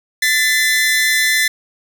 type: tone pair together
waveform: sawtooth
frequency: 1762.3 / 2026 Hz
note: A6 / B6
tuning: +2 / +44 cents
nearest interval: major second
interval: 242 cents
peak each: -12 dBFS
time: 0.22-1.48 s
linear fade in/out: 5 ms
effects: none